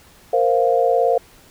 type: chord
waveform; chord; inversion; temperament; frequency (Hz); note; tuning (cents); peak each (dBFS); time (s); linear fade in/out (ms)
sine; Bb suspended second; none; just; 466.2 / 524.4 / 699.2; Bb4 / C5 / F5; 0 / +4 / +2; -18; 0.33-1.18; 5
effects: pink hiss -49 dBFS RMS until 1.5 s